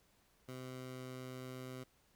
15% pulse tone, 128.5 Hz, C3, 31 cents flat, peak -39 dBFS, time 0.48-1.84 s, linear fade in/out 10 ms, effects pink hiss -72 dBFS RMS until 2.15 s

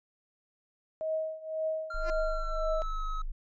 sine tone with tremolo, 633 Hz, D#5, 30 cents sharp, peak -27 dBFS, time 1.01-2.82 s, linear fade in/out 0 ms, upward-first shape triangle, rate 1.9 Hz, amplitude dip 90%
triangle tone with pitch glide, 1382 to 1282 Hz, F6 to E6, -19 to -49 cents, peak -34 dBFS, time 1.9-3.22 s, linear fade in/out 5 ms, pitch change -130 cents, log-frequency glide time 2.21-3.04 s
sine tone, 25.68 Hz, G#0, 19 cents flat, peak -31 dBFS, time 1.94-3.32 s, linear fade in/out 10 ms
10% pulse tone with exponential growth, 343.8 Hz, F4, 27 cents flat, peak -27 dBFS, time 1.98-2.1 s, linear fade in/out 1 ms, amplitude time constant 24 ms
effects resampled to 16000 Hz

